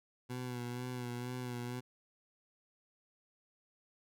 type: tone with vibrato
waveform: 20% pulse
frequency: 123.47 Hz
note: B2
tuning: in tune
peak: -34 dBFS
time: 0.29-1.81 s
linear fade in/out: 20 ms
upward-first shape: sine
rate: 2.1 Hz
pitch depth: 36 cents each way
effects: none